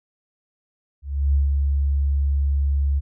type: tone with ADSR envelope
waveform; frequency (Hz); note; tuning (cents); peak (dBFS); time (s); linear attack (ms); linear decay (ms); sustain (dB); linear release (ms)
sine; 70; C#2; +18; -14; 1.02-3.01; 320; 140; -3; 30
effects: none